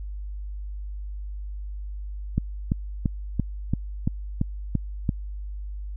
click train, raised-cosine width 5 ms, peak -9 dBFS, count 9, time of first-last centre 2.38-5.092 s, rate 2.95 Hz, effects added 50 Hz sine -31 dBFS peak until 5.96 s

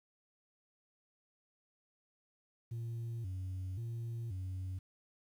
sine tone with vibrato, 103.83 Hz, G#2, in tune, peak -35 dBFS, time 2.71-4.79 s, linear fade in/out 10 ms, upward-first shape square, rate 0.94 Hz, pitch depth 190 cents each way, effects tanh soft clip ceiling -37 dBFS + 11-bit

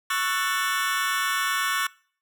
sawtooth chord, F# minor seventh, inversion second, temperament just, 1110 / 1332 / 1480 / 1776 Hz, C#6 / E6 / F#6 / A6, +2 / +18 / 0 / +16 cents, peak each -23 / -28 / -25 / -26 dBFS, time 0.1-1.87 s, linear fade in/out 5 ms, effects noise-tail reverb RT60 0.5 s tail -24 dB re dry

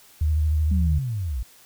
sine tone with vibrato, 76.9 Hz, D#2, 20 cents flat, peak -18 dBFS, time 0.21-0.99 s, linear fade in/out 5 ms, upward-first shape sine, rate 13 Hz, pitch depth 42 cents each way
sine linear sweep, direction down, 196 to 51.91 Hz, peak -24 dBFS, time 0.71-1.43 s, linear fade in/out 5 ms
effects white hiss -52 dBFS RMS until 1.65 s

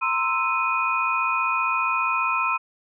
sine tone cluster, 929 / 1044 / 1318 / 2482 Hz, A#5 / C6 / E6 / D#7, -6 / -4 / -1 / -5 cents, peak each -31 / -25 / -25 / -25 dBFS, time 0.01-2.58 s, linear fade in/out 20 ms, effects none

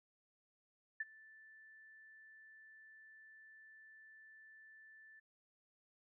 sine tone with ADSR envelope, 1760 Hz, A6, in tune, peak -35 dBFS, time 1-5.2 s, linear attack 6 ms, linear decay 30 ms, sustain -23 dB, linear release 10 ms, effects none

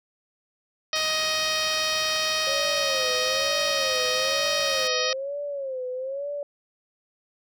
harmonic tone, 626 Hz, D#5, 10 cents sharp, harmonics 1 / 2 / 3 / 4 / 5 / 6 / 7 / 8 / 9, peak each -32 / -32 / -32 / -32 / -32 / -32 / -32 / -32 / -32 dBFS, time 0.93-5.13 s, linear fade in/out 2 ms
white low-pass noise, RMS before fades -38 dBFS, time 0.95-4.88 s, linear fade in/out 10 ms, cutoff 8000 Hz, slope 12 dB/octave
sine tone with vibrato, 540 Hz, C#5, 45 cents flat, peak -28 dBFS, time 2.47-6.43 s, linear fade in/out 2 ms, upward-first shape sine, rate 1.1 Hz, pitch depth 120 cents each way
effects none

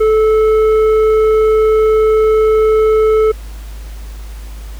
triangle tone with tanh clipping, 435.5 Hz, A4, 18 cents flat, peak -9 dBFS, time 0-3.32 s, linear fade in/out 10 ms, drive 12 dB, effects added 52 Hz sine -25 dBFS peak until 4.79 s + pink hiss -40 dBFS RMS until 4.79 s

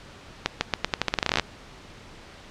accelerating click train, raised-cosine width 0.2 ms, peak -3 dBFS, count 18, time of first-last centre 0.46-1.397 s, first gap 150 ms, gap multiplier 0.85, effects pink hiss -46 dBFS RMS until 2.5 s + low-pass 5000 Hz 12 dB/octave

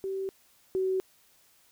sine tone pair in turn, 385.6 / 377.2 Hz, G4 / F#4, -28 / +33 cents, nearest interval unison, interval 39 cents, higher first, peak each -30 / -25 dBFS, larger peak second, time 0.04-0.29 / 0.75-1 s, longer neither, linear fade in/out 0 ms, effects white hiss -63 dBFS RMS until 1.71 s

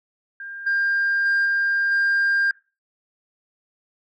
sine tone with level steps, 1600 Hz, G6, 35 cents sharp, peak -32 / -17 / -15 / -17 / -15 dBFS, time 0.4-2.51 s, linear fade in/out 2 ms, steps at 0.66 / 1.25 / 1.45 / 1.91 s, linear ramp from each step 10 ms, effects noise-tail reverb RT60 0.3 s tail -22 dB re dry + tanh soft clip ceiling -15 dBFS

